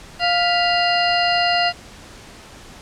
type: harmonic tone with a mistuned harmonic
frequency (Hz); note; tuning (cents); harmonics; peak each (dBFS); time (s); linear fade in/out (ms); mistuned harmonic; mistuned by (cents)
700; F5; +4; 1 / 2 / 3 / 4 / 6 / 7; -18 / -25 / -25 / -22 / -25 / -26; 0.19-1.73; 50; 3; -110
effects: pink hiss -41 dBFS RMS until 2.81 s + low-pass 8000 Hz 12 dB/octave